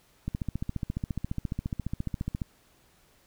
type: click train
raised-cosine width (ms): 5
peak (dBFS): -18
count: 32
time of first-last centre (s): 0.28-2.418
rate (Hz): 14.5
effects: pink hiss -63 dBFS RMS until 3.26 s